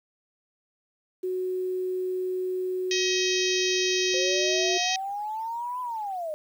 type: tone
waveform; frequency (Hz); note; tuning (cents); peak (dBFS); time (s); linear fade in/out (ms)
sine; 369; F#4; -5; -26; 1.23-4.78; 10
type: harmonic tone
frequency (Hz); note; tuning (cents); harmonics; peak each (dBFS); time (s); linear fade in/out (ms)
635; D#5; +35; 3 / 4 / 5 / 6 / 7 / 8 / 9 / 10; -34 / -31 / -32 / -32 / -36 / -33 / -33 / -35; 2.91-4.96; 2
type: linear two-way sweep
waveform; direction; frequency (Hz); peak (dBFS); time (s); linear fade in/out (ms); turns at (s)
sine; up then down; 514 to 1010 to 597; -29; 4.14-6.34; 0; 5.81
effects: 9-bit